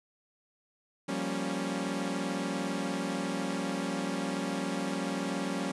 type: chord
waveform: sawtooth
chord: G half-diminished seventh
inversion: third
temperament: equal with one note detuned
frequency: 175.73 / 196 / 233.1 / 277.2 Hz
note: F3 / G3 / Bb3 / Db4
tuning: +11 / 0 / 0 / 0 cents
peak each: -34 / -32 / -35 / -31 dBFS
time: 1.08-5.72 s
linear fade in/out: 10 ms
effects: resampled to 24000 Hz + 10-bit